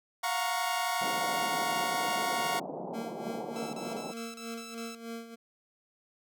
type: chord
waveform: sawtooth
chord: Gb major seventh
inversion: third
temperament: equal with one note detuned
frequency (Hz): 698.5 / 729.8 / 932.3 / 1108.7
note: F5 / Gb5 / Bb5 / Db6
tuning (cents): 0 / -24 / 0 / 0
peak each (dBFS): -31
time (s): 0.23-2.6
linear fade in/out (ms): 10
type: band-pass noise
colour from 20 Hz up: white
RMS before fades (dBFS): -39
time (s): 1.01-4.12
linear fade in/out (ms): 5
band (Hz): 150 to 850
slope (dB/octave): 48
type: tone with tremolo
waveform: 25% pulse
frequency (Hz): 230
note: A#3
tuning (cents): -23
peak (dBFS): -33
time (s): 2.93-5.36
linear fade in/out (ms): 20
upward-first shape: sine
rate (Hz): 3.3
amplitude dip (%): 70
type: tone bursts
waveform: 10% pulse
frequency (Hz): 1318.5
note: E6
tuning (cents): 0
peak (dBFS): -36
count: 7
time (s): 3.56-4.948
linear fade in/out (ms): 0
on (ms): 170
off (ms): 33
effects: none